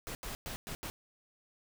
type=noise bursts at uneven times; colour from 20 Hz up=pink; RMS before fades=-41 dBFS; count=5; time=0.07-0.15 / 0.23-0.35 / 0.46-0.56 / 0.67-0.75 / 0.83-0.9 s; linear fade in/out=0 ms; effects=none